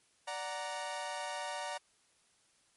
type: chord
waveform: sawtooth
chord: D augmented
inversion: none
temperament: equal with one note detuned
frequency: 585.3 / 740 / 932.3 Hz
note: D5 / F#5 / A#5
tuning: -6 / 0 / 0 cents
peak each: -39 / -39 / -37 dBFS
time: 0.27-1.78 s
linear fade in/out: 10 ms
effects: white hiss -70 dBFS RMS until 2.76 s + MP3 48 kbps